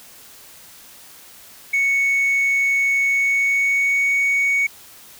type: tone with pitch glide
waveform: sine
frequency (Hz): 2217 to 2232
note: C#7 to C#7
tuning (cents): 0 to +11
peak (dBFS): -13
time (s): 1.73-4.67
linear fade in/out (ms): 10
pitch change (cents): +11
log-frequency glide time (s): 3.07-4.14
effects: tanh soft clip ceiling -14 dBFS + white hiss -44 dBFS RMS until 5.19 s